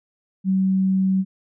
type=tone; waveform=sine; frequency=190.1 Hz; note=F#3; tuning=47 cents sharp; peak=-16 dBFS; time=0.44-1.25 s; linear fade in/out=50 ms; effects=none